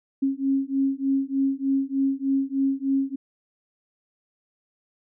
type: beating tone pair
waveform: sine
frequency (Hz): 270 / 273.3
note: C#4 / C#4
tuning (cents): -45 / -24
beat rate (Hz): 3.3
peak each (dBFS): -24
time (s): 0.22-3.16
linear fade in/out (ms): 10
effects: none